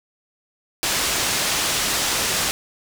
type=low-pass noise; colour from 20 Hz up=white; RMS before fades=-22 dBFS; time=0.83-2.51 s; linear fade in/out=0 ms; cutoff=7600 Hz; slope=12 dB/octave; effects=none